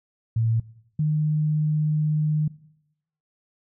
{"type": "tone pair in turn", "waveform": "sine", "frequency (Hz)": [113.5, 152.72], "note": ["A#2", "D#3"], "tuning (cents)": [-46, -32], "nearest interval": "perfect fourth", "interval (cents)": 514, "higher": "second", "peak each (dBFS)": -19, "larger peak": "neither", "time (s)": [[0.36, 0.6], [0.99, 2.48]], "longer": "second", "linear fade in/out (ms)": 5, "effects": ["noise-tail reverb RT60 0.8 s tail -20 dB re dry"]}